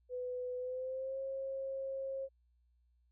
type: tone with pitch glide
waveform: sine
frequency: 499.1 to 538 Hz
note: B4 to C5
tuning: +18 to +48 cents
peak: -37 dBFS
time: 0.09-2.29 s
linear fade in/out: 50 ms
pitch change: +130 cents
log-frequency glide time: 0.57-1.19 s
effects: added 60 Hz sine -69 dBFS peak until 3.11 s